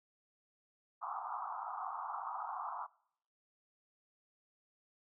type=band-pass noise; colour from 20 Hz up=white; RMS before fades=-42 dBFS; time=1.01-2.87 s; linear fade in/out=20 ms; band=720 to 1300 Hz; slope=96 dB/octave; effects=noise-tail reverb RT60 0.7 s tail -24 dB re dry